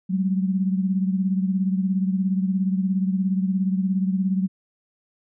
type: beating tone pair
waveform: sine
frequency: 187.6 / 204.6 Hz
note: F#3 / G#3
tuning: +24 / -26 cents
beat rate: 17 Hz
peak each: -20 / -27 dBFS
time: 0.09-4.48 s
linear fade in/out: 20 ms
effects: none